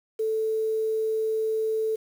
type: tone with quantisation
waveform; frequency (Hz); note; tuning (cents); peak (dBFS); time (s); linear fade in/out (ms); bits
sine; 440; A4; 0; -23; 0.19-1.96; 10; 8
effects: none